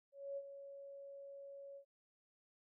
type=tone with ADSR envelope; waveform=sine; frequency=557 Hz; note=C#5; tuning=8 cents sharp; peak=-40 dBFS; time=0.12-1.85 s; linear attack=250 ms; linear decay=49 ms; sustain=-10 dB; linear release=85 ms; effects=none